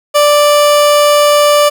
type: tone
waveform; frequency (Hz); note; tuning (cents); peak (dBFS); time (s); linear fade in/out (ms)
30% pulse; 587.3; D5; 0; -3; 0.14-1.7; 20
effects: none